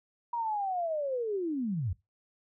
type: linear sweep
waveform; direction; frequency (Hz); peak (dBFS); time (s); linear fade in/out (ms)
sine; down; 960 to 77.4; -29; 0.33-1.93; 5
effects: noise-tail reverb RT60 0.2 s tail -18 dB re dry